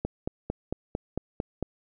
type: click train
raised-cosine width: 2 ms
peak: -15 dBFS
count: 8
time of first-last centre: 0.05-1.627 s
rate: 4.44 Hz
effects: none